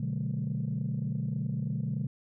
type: chord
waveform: sine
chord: B minor seventh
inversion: none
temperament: equal with one note detuned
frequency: 123.47 / 146.83 / 185 / 214.4 Hz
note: B2 / D3 / F#3 / A3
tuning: 0 / 0 / 0 / -45 cents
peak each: -33 / -32 / -36 / -36 dBFS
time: 0-2.07 s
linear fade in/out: 5 ms
effects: tanh soft clip ceiling -23 dBFS